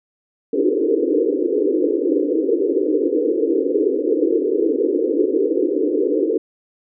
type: band-pass noise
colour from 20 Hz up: white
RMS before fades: -18 dBFS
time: 0.53-6.38 s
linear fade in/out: 5 ms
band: 280 to 490 Hz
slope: 96 dB/octave
effects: none